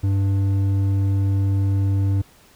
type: tone with hard clipping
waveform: sine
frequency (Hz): 98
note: G2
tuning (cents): 0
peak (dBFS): -18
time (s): 0.03-2.22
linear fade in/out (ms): 10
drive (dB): 6
effects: pink hiss -52 dBFS RMS until 2.55 s